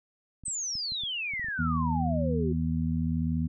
clicks, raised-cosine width 5 ms, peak -34 dBFS, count 10, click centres 0.437 / 0.481 / 0.754 / 0.921 / 1.036 / 1.337 / 1.396 / 1.445 / 1.485 / 1.641 s
sine exponential sweep, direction down, 8372 to 354.8 Hz, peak -30 dBFS, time 0.45-2.53 s, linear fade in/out 10 ms
harmonic tone, 80.5 Hz, E2, 41 cents flat, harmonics 1 / 2 / 3, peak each -31 / -29 / -30 dBFS, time 1.58-3.48 s, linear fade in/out 20 ms
effects none

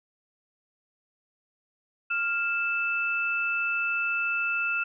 sine tone pair together, 1396.9 / 2637 Hz, F6 / E7, 0 / 0 cents, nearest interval major seventh, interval 1100 cents, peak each -28 / -27 dBFS, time 2.1-4.84 s, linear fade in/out 10 ms, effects none

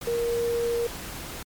sine tone in noise, 470.1 Hz, A#4, 15 cents sharp, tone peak -23 dBFS, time 0.07-0.87 s, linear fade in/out 5 ms, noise pink, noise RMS -37 dBFS, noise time 0.01-1.43 s, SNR +11 dB, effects MP3 96 kbps

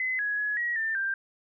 sine tone with pitch steps, 2033 / 1672 / 1687 / 1907 / 1789 / 1581 Hz, B6 / G#6 / G#6 / A#6 / A6 / G6, +50 / +11 / +27 / +39 / +28 / +14 cents, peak -26 dBFS, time 0-1.14 s, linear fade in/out 2 ms, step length 190 ms, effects none

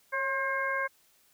harmonic tone with a mistuned harmonic, 534 Hz, C5, 35 cents sharp, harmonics 1 / 2 / 3 / 4, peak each -35 / -33 / -31 / -36 dBFS, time 0.12-0.88 s, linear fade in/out 20 ms, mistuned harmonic 1, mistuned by +43 cents, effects white hiss -65 dBFS RMS until 1.33 s

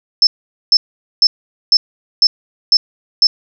sine tone bursts, 5274 Hz, E8, in tune, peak -5 dBFS, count 7, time 0.22-3.27 s, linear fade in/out 2 ms, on 50 ms, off 450 ms, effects none

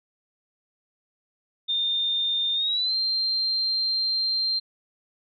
sine tone with pitch glide, 3624 to 4163 Hz, A#7 to C8, -50 to -10 cents, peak -22 dBFS, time 1.68-4.6 s, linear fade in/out 20 ms, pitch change +240 cents, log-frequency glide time 2.54-2.95 s, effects none

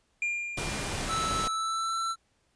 triangle tone with exponential decay, 2400 Hz, D7, 37 cents sharp, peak -24 dBFS, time 0.22-1.56 s, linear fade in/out 2 ms, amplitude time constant 290 ms
pink noise, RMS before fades -33 dBFS, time 0.57-1.48 s, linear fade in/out 5 ms
square tone with pitch glide, 1313 to 1339 Hz, E6 to E6, -7 to +27 cents, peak -29 dBFS, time 1.07-2.16 s, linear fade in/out 50 ms, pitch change +34 cents, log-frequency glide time 1.52-1.97 s
effects pink hiss -71 dBFS RMS until 2.55 s + resampled to 22050 Hz

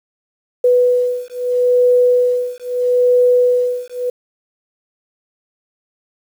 sine beating tone pair, 493.9 / 494.67 Hz, B4 / B4, 0 / +3 cents, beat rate 0.77 Hz, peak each -14 dBFS, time 0.64-4.1 s, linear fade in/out 5 ms, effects 7-bit

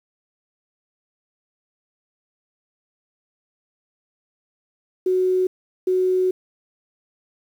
sine tone bursts at uneven times, 370 Hz, F#4, in tune, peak -16 dBFS, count 2, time 5.06-5.47 / 5.87-6.31 s, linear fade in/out 5 ms, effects 8-bit

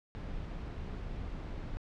brown noise, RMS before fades -40 dBFS, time 0.15-1.77 s, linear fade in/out 0 ms, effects low-pass 4000 Hz 12 dB/octave

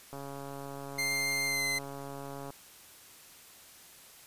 click train, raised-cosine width 1 ms, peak -29 dBFS, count 331, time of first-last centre 0.13-2.504 s, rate 139 Hz
sawtooth tone with pitch glide, 2098 to 2060 Hz, C7 to C7, +4 to -28 cents, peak -26 dBFS, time 0.98-1.79 s, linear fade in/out 10 ms, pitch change -32 cents, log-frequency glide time 1.45-1.64 s
effects white hiss -54 dBFS RMS until 4.26 s + resampled to 32000 Hz

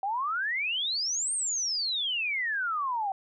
sine exponential two-way sweep, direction up then down, 755 to 8880 to 755 Hz, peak -27 dBFS, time 0.03-3.12 s, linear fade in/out 2 ms, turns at 1.33 s, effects none

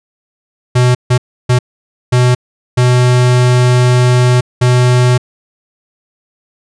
square tone bursts at uneven times, 124.5 Hz, B2, 14 cents sharp, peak -7 dBFS, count 6, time 0.75-0.95 / 1.1-1.18 / 1.49-1.59 / 2.12-2.35 / 2.77-4.41 / 4.61-5.18 s, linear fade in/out 10 ms, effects resampled to 22050 Hz

